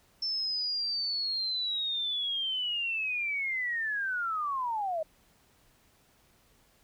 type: linear sweep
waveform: sine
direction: down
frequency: 5340 to 613 Hz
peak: -29 dBFS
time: 0.22-5.03 s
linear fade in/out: 5 ms
effects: pink hiss -65 dBFS RMS until 6.83 s